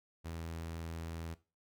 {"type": "tone", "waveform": "sawtooth", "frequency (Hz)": 82.41, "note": "E2", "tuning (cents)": 0, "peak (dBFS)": -37, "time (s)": [0.24, 1.35], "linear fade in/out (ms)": 20, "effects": ["noise-tail reverb RT60 0.3 s tail -17 dB re dry"]}